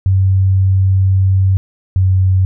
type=tone pair in turn; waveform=sine; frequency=95.4 / 93.87 Hz; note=G2 / F#2; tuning=-47 / +25 cents; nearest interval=unison; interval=28 cents; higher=first; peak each=-8 dBFS; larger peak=neither; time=0.06-1.57 / 1.96-2.45 s; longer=first; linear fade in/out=0 ms; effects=none